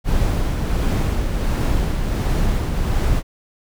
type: noise with tremolo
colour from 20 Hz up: brown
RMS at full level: -17 dBFS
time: 0.04-3.23 s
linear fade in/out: 50 ms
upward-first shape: triangle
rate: 1.4 Hz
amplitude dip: 40%
effects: none